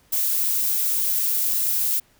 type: noise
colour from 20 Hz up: violet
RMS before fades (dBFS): -22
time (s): 0.12-2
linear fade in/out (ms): 10
effects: pink hiss -59 dBFS RMS until 2.19 s